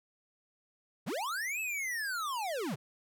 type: linear two-way sweep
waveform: square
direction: up then down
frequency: 105.9 to 2637 to 105.9 Hz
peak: -34 dBFS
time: 1.06-2.76 s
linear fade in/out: 20 ms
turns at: 1.6 s
effects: none